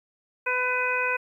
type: harmonic tone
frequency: 501 Hz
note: B4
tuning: 25 cents sharp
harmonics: 1 / 2 / 3 / 4 / 5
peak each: -31 / -30 / -28 / -34 / -27 dBFS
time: 0.46-1.17 s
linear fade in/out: 10 ms
effects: 10-bit